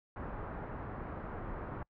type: low-pass noise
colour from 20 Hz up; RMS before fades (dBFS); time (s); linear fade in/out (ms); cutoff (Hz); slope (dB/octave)
pink; -42; 0.16-1.83; 2; 1500; 24
effects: noise-tail reverb RT60 0.1 s tail -26 dB re dry